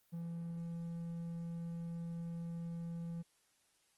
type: tone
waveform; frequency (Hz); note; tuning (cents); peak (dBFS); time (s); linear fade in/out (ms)
triangle; 168.5; E3; +38; -38; 0.12-3.23; 20
effects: white hiss -74 dBFS RMS until 3.97 s + Opus 24 kbps